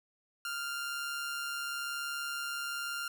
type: tone with amplitude modulation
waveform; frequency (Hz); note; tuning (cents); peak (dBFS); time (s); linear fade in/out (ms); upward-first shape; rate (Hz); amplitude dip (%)
sawtooth; 1396.9; F6; 0; -30; 0.45-3.08; 2; sine; 141; 35
effects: none